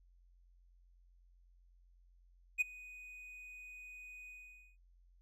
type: tone with ADSR envelope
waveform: triangle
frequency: 2489 Hz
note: D#7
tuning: in tune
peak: -25 dBFS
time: 2.58-4.77 s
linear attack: 31 ms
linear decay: 16 ms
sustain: -23 dB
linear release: 490 ms
effects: added 44 Hz sine -63 dBFS peak until 5.21 s